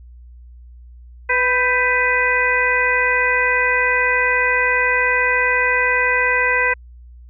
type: harmonic tone with a mistuned harmonic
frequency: 497.5 Hz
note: B4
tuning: 13 cents sharp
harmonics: 1 / 2 / 3 / 4 / 5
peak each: -23 / -22 / -20 / -18 / -22 dBFS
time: 1.29-6.74 s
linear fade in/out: 10 ms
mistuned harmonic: 3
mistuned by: +72 cents
effects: added 60 Hz sine -38 dBFS peak until 7.29 s